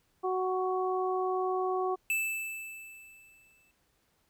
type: harmonic tone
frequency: 371.5 Hz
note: F#4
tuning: 7 cents sharp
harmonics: 1 / 2 / 3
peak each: -30 / -33 / -35 dBFS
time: 0.23-1.96 s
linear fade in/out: 20 ms
type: tone with exponential decay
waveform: square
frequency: 2637 Hz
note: E7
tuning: in tune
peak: -27 dBFS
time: 2.1-3.71 s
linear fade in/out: 1 ms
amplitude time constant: 350 ms
effects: pink hiss -72 dBFS RMS until 4.29 s